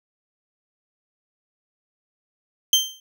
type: tone with exponential decay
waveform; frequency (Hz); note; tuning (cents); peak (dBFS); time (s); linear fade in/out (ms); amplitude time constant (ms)
30% pulse; 3136; G7; 0; -8; 2.73-3; 2; 58
effects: none